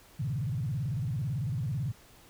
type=tone with vibrato; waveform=sine; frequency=128.8 Hz; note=C3; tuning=27 cents flat; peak=-29 dBFS; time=0.19-1.92 s; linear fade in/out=10 ms; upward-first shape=square; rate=18 Hz; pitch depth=280 cents each way; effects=pink hiss -57 dBFS RMS until 2.29 s